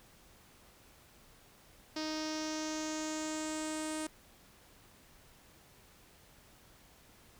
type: tone with low-pass filter sweep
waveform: sawtooth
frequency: 311.1 Hz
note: D#4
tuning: in tune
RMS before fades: -38 dBFS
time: 1.96-4.07 s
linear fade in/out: 5 ms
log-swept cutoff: 5100 to 8900 Hz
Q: 4.6
effects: pink hiss -61 dBFS RMS until 7.39 s